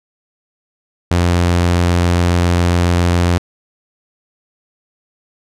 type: tone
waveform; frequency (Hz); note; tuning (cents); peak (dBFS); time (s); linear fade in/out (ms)
sawtooth; 87.31; F2; 0; -7; 1.11-3.38; 0
effects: low-pass 9000 Hz 12 dB/octave